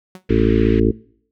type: tone with exponential decay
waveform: sawtooth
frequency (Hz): 185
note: F#3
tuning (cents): 0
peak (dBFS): -27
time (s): 0.15-0.25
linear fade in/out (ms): 2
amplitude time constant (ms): 20
type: harmonic tone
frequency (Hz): 55.3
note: A1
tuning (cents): +9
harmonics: 1 / 2 / 4 / 5 / 6 / 7 / 8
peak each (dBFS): -20 / -20 / -20 / -20 / -20 / -20 / -20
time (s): 0.29-0.92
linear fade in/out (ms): 20
type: band-pass noise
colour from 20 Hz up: white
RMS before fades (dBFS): -37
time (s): 0.29-0.8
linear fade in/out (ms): 5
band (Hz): 1400 to 2700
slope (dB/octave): 24
effects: noise-tail reverb RT60 0.6 s tail -22 dB re dry

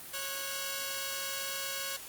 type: tone pair together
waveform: 5% pulse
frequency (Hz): 549 / 1473.3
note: C#5 / F#6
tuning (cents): -17 / -8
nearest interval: octave + perfect fourth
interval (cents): 1709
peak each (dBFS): -26 / -27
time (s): 0.13-1.97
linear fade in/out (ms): 10
effects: white hiss -46 dBFS RMS until 2.08 s + Opus 32 kbps

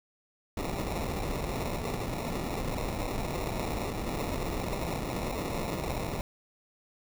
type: noise with sample-and-hold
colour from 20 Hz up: pink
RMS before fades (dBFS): -33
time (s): 0.57-6.21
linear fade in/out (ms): 2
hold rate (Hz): 1575
effects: none

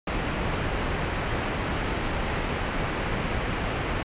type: low-pass noise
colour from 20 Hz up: pink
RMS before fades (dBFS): -28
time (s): 0.07-4.03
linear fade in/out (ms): 5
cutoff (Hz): 2900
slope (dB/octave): 24
effects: resampled to 8000 Hz

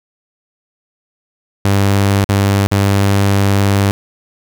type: tone with dropouts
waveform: sawtooth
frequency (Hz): 99.4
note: G2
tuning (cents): +25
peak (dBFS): -6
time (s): 1.65-3.91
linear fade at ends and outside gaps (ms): 0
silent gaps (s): 2.244-2.291 / 2.67-2.715
effects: none

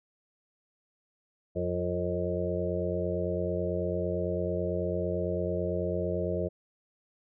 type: harmonic tone with a mistuned harmonic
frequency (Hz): 89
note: F2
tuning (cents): +33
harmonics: 1 / 2 / 4 / 5 / 6 / 7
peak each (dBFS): -35 / -35 / -35 / -35 / -35 / -35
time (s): 1.55-6.49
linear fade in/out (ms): 20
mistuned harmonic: 4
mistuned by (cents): -29
effects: none

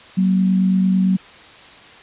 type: tone pair together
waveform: sine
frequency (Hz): 187.95 / 236.8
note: F#3 / A#3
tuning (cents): +27 / +27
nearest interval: major third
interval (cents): 400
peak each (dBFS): -13 / -24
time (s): 0.17-1.17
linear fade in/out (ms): 10
effects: white hiss -42 dBFS RMS until 2.02 s + resampled to 8000 Hz

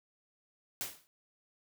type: noise with exponential decay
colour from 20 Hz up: white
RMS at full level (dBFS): -34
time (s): 0.81-1.07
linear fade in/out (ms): 0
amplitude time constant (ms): 55
effects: none

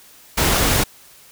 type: noise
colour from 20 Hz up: pink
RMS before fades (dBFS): -17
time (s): 0.37-0.84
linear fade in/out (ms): 10
effects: white hiss -47 dBFS RMS until 1.31 s

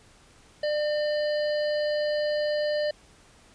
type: harmonic tone with a mistuned harmonic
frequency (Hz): 598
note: D5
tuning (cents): +31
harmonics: 1 / 3 / 5 / 7 / 8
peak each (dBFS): -24 / -36 / -41 / -40 / -41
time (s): 0.63-2.91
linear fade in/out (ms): 5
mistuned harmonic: 3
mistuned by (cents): +15
effects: pink hiss -56 dBFS RMS until 3.54 s + resampled to 22050 Hz

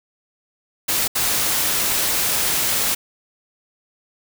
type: noise bursts at uneven times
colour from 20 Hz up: white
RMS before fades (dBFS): -20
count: 2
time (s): 0.88-1.08 / 1.15-2.95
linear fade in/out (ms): 10
effects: none

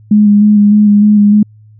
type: tone with vibrato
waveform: sine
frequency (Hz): 207.7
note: G#3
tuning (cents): 0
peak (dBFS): -3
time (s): 0.11-1.43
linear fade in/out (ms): 5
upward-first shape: square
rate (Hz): 3.3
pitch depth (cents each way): 18
effects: added 107 Hz sine -37 dBFS peak until 1.79 s

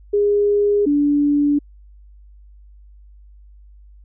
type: tone pair in turn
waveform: sine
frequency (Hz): 410 / 289.9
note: G#4 / D4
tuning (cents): -22 / -22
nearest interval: tritone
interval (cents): 600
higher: first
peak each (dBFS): -13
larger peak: neither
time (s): 0.13-0.86 / 0.86-1.59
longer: neither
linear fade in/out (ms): 10
effects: added 50 Hz sine -42 dBFS peak until 4.04 s

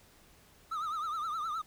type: tone with vibrato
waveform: triangle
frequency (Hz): 1265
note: D#6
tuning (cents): +28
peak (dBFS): -31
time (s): 0.71-1.62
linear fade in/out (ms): 10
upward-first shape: triangle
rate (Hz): 9.6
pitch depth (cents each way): 130
effects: pink hiss -61 dBFS RMS until 1.66 s

